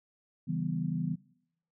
sine chord, C# half-diminished seventh, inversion none, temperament equal, 138.59 / 164.81 / 196 / 246.9 Hz, C#3 / E3 / G3 / B3, 0 / 0 / 0 / 0 cents, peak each -37 / -32 / -38 / -37 dBFS, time 0.47-1.16 s, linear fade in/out 20 ms, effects noise-tail reverb RT60 0.7 s tail -21 dB re dry

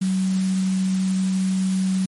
sine tone in noise, 188.6 Hz, F#3, 33 cents sharp, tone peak -18 dBFS, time 0.01-2.06 s, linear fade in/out 10 ms, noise white, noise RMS -36 dBFS, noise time 0.01-2.06 s, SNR +15 dB, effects MP3 48 kbps

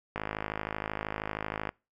click train, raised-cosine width 0.5 ms, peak -17 dBFS, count 82, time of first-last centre 0.16-1.691 s, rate 52.9 Hz, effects noise-tail reverb RT60 0.3 s tail -26 dB re dry

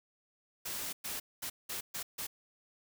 white noise bursts at uneven times, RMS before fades -39 dBFS, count 6, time 0.65-0.93 / 1.04-1.2 / 1.42-1.5 / 1.69-1.81 / 1.94-2.03 / 2.18-2.27 s, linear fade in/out 10 ms, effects none

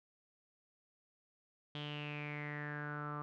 sawtooth tone with low-pass filter sweep, 147.8 Hz, D3, 11 cents sharp, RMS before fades -43 dBFS, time 1.75-3.22 s, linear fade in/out 0 ms, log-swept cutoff 3300 to 1200 Hz, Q 8.3, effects none

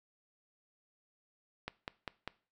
click train, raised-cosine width 0.3 ms, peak -22 dBFS, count 4, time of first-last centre 1.68-2.276 s, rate 5.03 Hz, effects noise-tail reverb RT60 0.4 s tail -20 dB re dry

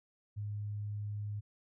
sine tone, 103.83 Hz, G#2, in tune, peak -36 dBFS, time 0.36-1.41 s, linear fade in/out 20 ms, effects none

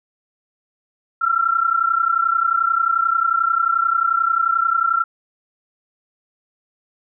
sine tone pair together, 1339.7 / 1371 Hz, E6 / F6, +28 / -32 cents, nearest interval unison, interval 40 cents, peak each -18 dBFS, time 1.21-5.04 s, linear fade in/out 10 ms, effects none

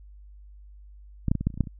clicks, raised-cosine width 5 ms, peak -12 / -9 / -14 / -17 / -10 / -28 / -28 / -23 / -9 / -30 / -24 dBFS, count 11, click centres 1.283 / 1.315 / 1.353 / 1.41 / 1.47 / 1.503 / 1.541 / 1.576 / 1.607 / 1.638 / 1.672 s, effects added 50 Hz sine -45 dBFS peak until 1.79 s

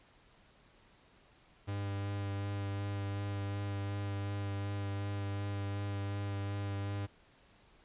45% pulse tone with vibrato, 100.2 Hz, G2, 38 cents sharp, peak -35 dBFS, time 1.67-7.07 s, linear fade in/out 20 ms, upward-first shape sine, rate 2.7 Hz, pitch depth 11 cents each way, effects pink hiss -64 dBFS RMS until 7.84 s + resampled to 8000 Hz

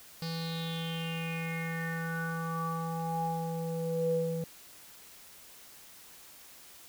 square tone with low-pass filter sweep, 164.81 Hz, E3, in tune, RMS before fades -34 dBFS, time 0.22-4.44 s, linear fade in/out 2 ms, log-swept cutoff 4700 to 410 Hz, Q 7.8, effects white hiss -53 dBFS RMS until 6.88 s

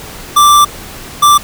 square tone bursts at uneven times, 1174.7 Hz, D6, in tune, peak -4 dBFS, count 2, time 0.36-0.65 / 1.22-1.38 s, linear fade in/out 10 ms, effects pink hiss -29 dBFS RMS until 1.43 s

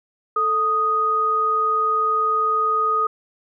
sine tone pair together, 440 / 1244.5 Hz, A4 / D#6, 0 / 0 cents, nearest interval octave + tritone, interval 1800 cents, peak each -27 / -17 dBFS, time 0.36-3.07 s, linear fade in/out 5 ms, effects none

